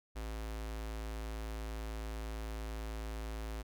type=tone with notch filter; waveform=square; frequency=54.5 Hz; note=A1; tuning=16 cents flat; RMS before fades=-41 dBFS; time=0.15-3.63 s; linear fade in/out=20 ms; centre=110 Hz; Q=0.57; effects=none